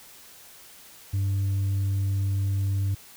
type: tone with tanh clipping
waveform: triangle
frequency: 98.1 Hz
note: G2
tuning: 2 cents sharp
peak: -23 dBFS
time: 1.13-2.95 s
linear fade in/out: 10 ms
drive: 7 dB
effects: white hiss -49 dBFS RMS until 3.16 s